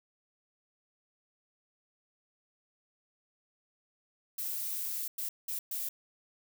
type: noise bursts at uneven times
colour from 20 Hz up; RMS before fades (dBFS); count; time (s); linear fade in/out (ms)
violet; -36; 4; 4.38-5.08 / 5.18-5.29 / 5.48-5.59 / 5.71-5.89; 5
effects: none